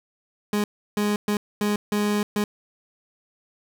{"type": "tone bursts at uneven times", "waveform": "30% pulse", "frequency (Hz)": 207.5, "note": "G#3", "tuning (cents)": -1, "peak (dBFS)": -18, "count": 6, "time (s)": [[0.53, 0.64], [0.97, 1.16], [1.28, 1.37], [1.61, 1.76], [1.92, 2.23], [2.36, 2.44]], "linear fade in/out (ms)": 2, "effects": []}